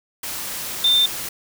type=tone in noise; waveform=sine; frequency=3588 Hz; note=A7; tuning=33 cents sharp; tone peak=-13 dBFS; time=0.84-1.06 s; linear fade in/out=5 ms; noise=white; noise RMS=-29 dBFS; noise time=0.23-1.29 s; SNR=+13 dB; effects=none